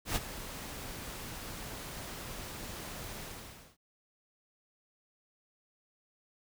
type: noise with ADSR envelope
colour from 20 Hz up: pink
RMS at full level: -31 dBFS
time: 0.05-3.77 s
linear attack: 110 ms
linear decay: 27 ms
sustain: -12 dB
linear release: 560 ms
effects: none